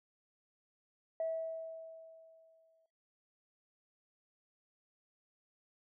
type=tone with exponential decay; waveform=sine; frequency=650 Hz; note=E5; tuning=24 cents flat; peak=-31 dBFS; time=1.2-2.86 s; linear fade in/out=2 ms; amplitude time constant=360 ms; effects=noise-tail reverb RT60 0.2 s tail -18 dB re dry + tanh soft clip ceiling -28 dBFS

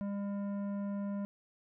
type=tone with tanh clipping; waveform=sine; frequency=201 Hz; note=G3; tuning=44 cents sharp; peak=-36 dBFS; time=0.01-1.25 s; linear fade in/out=0 ms; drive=12 dB; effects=none

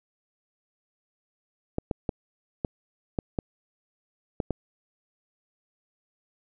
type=clicks; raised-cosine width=2 ms; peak=-13 dBFS; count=8; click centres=1.784 / 1.912 / 2.092 / 2.648 / 3.188 / 3.388 / 4.402 / 4.507 s; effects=none

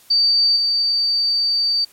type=tone with level steps; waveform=sine; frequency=4615 Hz; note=D8; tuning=31 cents flat; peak=-12 / -15 dBFS; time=0.1-1.85 s; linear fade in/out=10 ms; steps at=0.56 s; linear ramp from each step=10 ms; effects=white hiss -50 dBFS RMS until 1.92 s + MP3 64 kbps

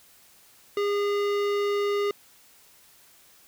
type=tone with hard clipping; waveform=sine; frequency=407.5 Hz; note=G#4; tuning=33 cents flat; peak=-25 dBFS; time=0.77-2.11 s; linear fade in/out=2 ms; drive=17 dB; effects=white hiss -56 dBFS RMS until 3.47 s

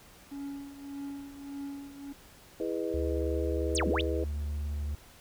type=tone with tremolo; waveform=triangle; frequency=280.3 Hz; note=C#4; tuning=19 cents sharp; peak=-33 dBFS; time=0.31-2.13 s; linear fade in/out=10 ms; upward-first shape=triangle; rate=1.7 Hz; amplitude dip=75%
type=chord; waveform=sine; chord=E major seventh; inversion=none; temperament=just; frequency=329.6 / 412 / 494.4 / 618.1 Hz; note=E4 / G#4 / B4 / D#5; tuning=0 / -14 / +2 / -12 cents; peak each=-34 / -35 / -35 / -40 dBFS; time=2.6-4.24 s; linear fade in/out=2 ms
type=tone; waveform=triangle; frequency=73.42 Hz; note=D2; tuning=in tune; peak=-29 dBFS; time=2.94-4.95 s; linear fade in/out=0 ms
type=exponential two-way sweep; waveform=sine; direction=down then up; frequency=9570 to 161.6 to 3853 Hz; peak=-29 dBFS; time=3.75-4.01 s; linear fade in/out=0 ms; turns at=3.88 s
effects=pink hiss -55 dBFS RMS until 5.2 s

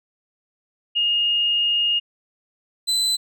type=tone pair in turn; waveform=sine / 35% pulse; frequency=2847 / 4026 Hz; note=F7 / B7; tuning=+33 / +33 cents; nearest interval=tritone; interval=600 cents; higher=second; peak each=-17 dBFS; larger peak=neither; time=0.95-2 / 2.87-3.17 s; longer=first; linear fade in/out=20 ms; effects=none

